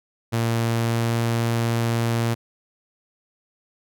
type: tone with pitch glide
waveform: sawtooth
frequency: 115.5 to 116.24 Hz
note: A#2 to A#2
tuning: -16 to -4 cents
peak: -16 dBFS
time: 0.32-2.35 s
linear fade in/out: 20 ms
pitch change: +12 cents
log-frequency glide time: 0.73-1.09 s
effects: none